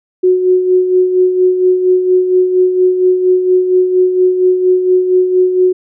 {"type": "tone with tremolo", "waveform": "sine", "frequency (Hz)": 367.2, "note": "F#4", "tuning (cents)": -13, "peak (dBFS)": -5, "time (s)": [0.23, 5.73], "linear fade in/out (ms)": 10, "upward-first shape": "sine", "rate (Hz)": 4.3, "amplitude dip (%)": 55, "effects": []}